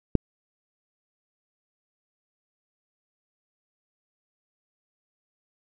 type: click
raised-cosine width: 3 ms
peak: -5 dBFS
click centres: 0.153 s
effects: none